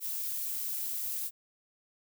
violet noise, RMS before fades -35 dBFS, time 0-1.31 s, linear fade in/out 50 ms, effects none

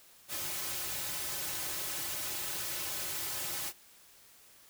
white noise with comb filter, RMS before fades -37 dBFS, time 0.28-3.73 s, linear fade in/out 50 ms, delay 4.3 ms, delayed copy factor -0.8, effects white hiss -59 dBFS RMS until 4.69 s

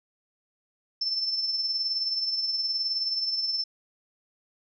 sine tone with tremolo, 5310 Hz, E8, 12 cents sharp, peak -23 dBFS, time 1.01-3.64 s, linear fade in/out 5 ms, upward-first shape triangle, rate 19 Hz, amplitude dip 55%, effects none

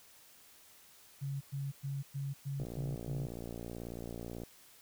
sine tone bursts, 138.59 Hz, C#3, in tune, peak -35 dBFS, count 7, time 1.21-3.27 s, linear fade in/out 20 ms, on 200 ms, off 110 ms
click train, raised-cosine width 2 ms, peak -30 dBFS, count 108, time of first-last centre 2.6-4.435 s, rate 58.3 Hz
effects white hiss -60 dBFS RMS until 4.81 s

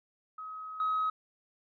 sine tone with level steps, 1271 Hz, D#6, 36 cents sharp, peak -39 / -26 dBFS, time 0.38-1.1 s, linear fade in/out 5 ms, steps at 0.8 s, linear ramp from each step 2 ms, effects tanh soft clip ceiling -24 dBFS

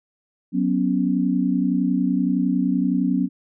sine chord, F# suspended fourth, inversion none, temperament just, 185 / 246.7 / 277.5 Hz, F#3 / B3 / C#4, 0 / -2 / +2 cents, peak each -22 dBFS, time 0.52-3.29 s, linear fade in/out 50 ms, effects none

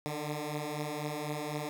10% pulse beating tone pair, 146.83 / 150.83 Hz, D3 / D3, 0 / +47 cents, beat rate 4 Hz, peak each -31 / -28 dBFS, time 0.06-1.69 s, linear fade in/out 0 ms, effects none

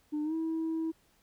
sine tone with pitch glide, 300 to 323.4 Hz, D4 to E4, +37 to -33 cents, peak -28 dBFS, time 0.12-0.92 s, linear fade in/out 20 ms, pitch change +130 cents, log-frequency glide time 0.23-0.34 s, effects tanh soft clip ceiling -28 dBFS + pink hiss -68 dBFS RMS until 1.22 s

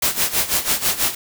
white noise with tremolo, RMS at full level -17 dBFS, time 0.02-1.15 s, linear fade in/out 5 ms, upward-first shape sine, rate 6.1 Hz, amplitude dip 80%, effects none

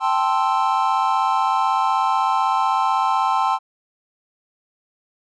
triangle chord, A minor seventh, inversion third, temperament equal, 784 / 880 / 1046.5 / 1318.5 Hz, G5 / A5 / C6 / E6, 0 / 0 / 0 / 0 cents, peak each -20 / -20 / -19 / -23 dBFS, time 0-3.59 s, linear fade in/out 50 ms, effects resampled to 22050 Hz

